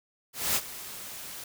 white noise with ADSR envelope, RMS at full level -25 dBFS, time 0.33-1.44 s, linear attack 230 ms, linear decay 43 ms, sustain -16 dB, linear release 4 ms, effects none

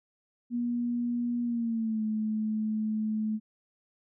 sine tone with pitch glide, 240 to 216.3 Hz, B3 to A3, -49 to -29 cents, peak -27 dBFS, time 0.5-3.4 s, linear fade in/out 50 ms, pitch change -180 cents, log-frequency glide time 1.43-2.03 s, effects none

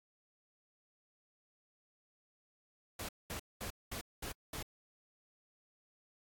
pink noise bursts, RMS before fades -42 dBFS, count 6, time 2.99-4.628 s, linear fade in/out 5 ms, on 98 ms, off 210 ms, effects AAC 64 kbps

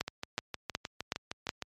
two click trains, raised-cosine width 0.2 ms, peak -13 / -18 dBFS, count 5 / 11, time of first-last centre 0.01-1.491 / 0.08-1.623 s, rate 2.7 / 6.48 Hz, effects high-pass 60 Hz 12 dB/octave + MP3 64 kbps

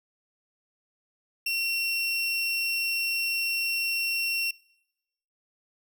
30% pulse tone, 2726 Hz, F7, 43 cents flat, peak -23 dBFS, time 1.46-4.51 s, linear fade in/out 5 ms, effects noise-tail reverb RT60 0.9 s tail -23 dB re dry

